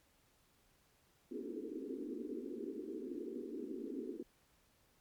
pink band-pass noise, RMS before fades -44 dBFS, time 1.31-4.23 s, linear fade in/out 5 ms, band 230 to 450 Hz, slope 96 dB/octave, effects pink hiss -72 dBFS RMS until 5 s + MP3 96 kbps

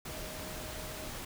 sine tone in noise, 622.3 Hz, D#5, in tune, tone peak -48 dBFS, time 0.09-1.1 s, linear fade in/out 5 ms, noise pink, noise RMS -42 dBFS, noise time 0.05-1.25 s, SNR -9 dB, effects none

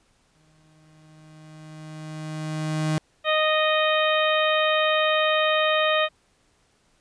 35% pulse tone with exponential growth, 155.56 Hz, D#3, in tune, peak -19 dBFS, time 0.35-2.98 s, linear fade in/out 0 ms, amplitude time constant 570 ms
harmonic tone, 620 Hz, D#5, 6 cents flat, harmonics 1 / 2 / 3 / 4 / 5 / 6, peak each -22 / -25 / -27 / -28 / -29 / -30 dBFS, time 3.24-6.09 s, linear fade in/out 50 ms
effects pink hiss -64 dBFS RMS until 7 s + resampled to 22050 Hz

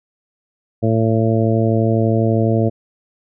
harmonic tone, 112.1 Hz, A2, 33 cents sharp, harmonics 1 / 2 / 3 / 4 / 5 / 6, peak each -16 / -19 / -21 / -22 / -23 / -24 dBFS, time 0.82-2.7 s, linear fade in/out 20 ms, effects none

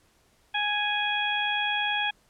harmonic tone, 830.6 Hz, G#5, in tune, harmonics 1 / 2 / 3 / 4, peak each -30 / -30 / -30 / -30 dBFS, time 0.54-2.11 s, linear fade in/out 10 ms, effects pink hiss -64 dBFS RMS until 2.29 s + low-pass 12000 Hz 12 dB/octave

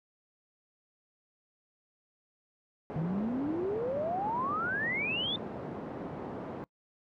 pink band-pass noise, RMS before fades -40 dBFS, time 2.9-6.64 s, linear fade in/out 0 ms, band 170 to 730 Hz, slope 12 dB/octave
sine exponential sweep, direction up, 151.1 to 3600 Hz, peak -30 dBFS, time 2.96-5.36 s, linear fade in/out 2 ms
effects noise-tail reverb RT60 0.1 s tail -24 dB re dry

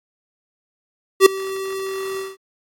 square tone with ADSR envelope, 385.4 Hz, G4, 29 cents flat, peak -4 dBFS, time 1.2-2.37 s, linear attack 60 ms, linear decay 5 ms, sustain -21 dB, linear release 180 ms, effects AAC 48 kbps

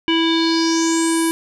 square tone with low-pass filter sweep, 328.5 Hz, E4, 6 cents flat, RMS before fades -17 dBFS, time 0.08-1.31 s, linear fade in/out 0 ms, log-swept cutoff 2800 to 11000 Hz, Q 5.9, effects none

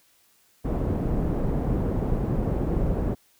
pink low-pass noise, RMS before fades -25 dBFS, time 0.64-3.15 s, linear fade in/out 20 ms, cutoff 470 Hz, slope 12 dB/octave, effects white hiss -62 dBFS RMS until 3.39 s

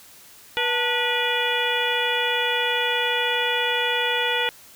harmonic tone with a mistuned harmonic, 486.1 Hz, B4, 28 cents flat, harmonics 1 / 2 / 3 / 4 / 5 / 6 / 7, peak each -28 / -28 / -28 / -28 / -28 / -28 / -28 dBFS, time 0.57-4.49 s, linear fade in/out 0 ms, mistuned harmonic 2, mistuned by -150 cents, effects white hiss -48 dBFS RMS until 4.75 s

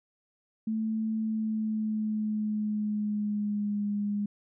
sine tone with pitch glide, 220 to 205.3 Hz, A3 to G#3, 0 to -20 cents, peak -27 dBFS, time 0.67-4.26 s, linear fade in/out 5 ms, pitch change -120 cents, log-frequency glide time 1.18-3.88 s, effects none

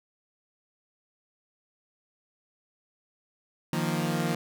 sawtooth chord, Eb suspended second, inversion none, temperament equal, 155.56 / 174.61 / 233.1 Hz, Eb3 / F3 / Bb3, 0 / 0 / 0 cents, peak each -26 / -26 / -28 dBFS, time 3.73-4.35 s, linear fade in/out 2 ms, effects none

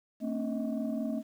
sine tone cluster, 225.8 / 265.6 / 290.1 / 632 Hz, A3 / C4 / D4 / D#5, +45 / +26 / -21 / +27 cents, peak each -32 / -34 / -39 / -38 dBFS, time 0.2-1.23 s, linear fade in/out 50 ms, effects tanh soft clip ceiling -24 dBFS + 10-bit

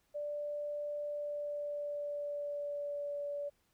sine tone with pitch glide, 587.3 to 576.2 Hz, D5 to D5, 0 to -33 cents, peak -36 dBFS, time 0.14-3.5 s, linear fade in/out 20 ms, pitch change -33 cents, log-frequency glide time 1.05-3.23 s, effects pink hiss -75 dBFS RMS until 3.73 s

